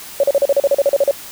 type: tone bursts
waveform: sine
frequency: 560 Hz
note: C#5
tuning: 18 cents sharp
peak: -9 dBFS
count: 13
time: 0.2-1.111 s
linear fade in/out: 2 ms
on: 35 ms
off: 38 ms
effects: white hiss -34 dBFS RMS until 1.31 s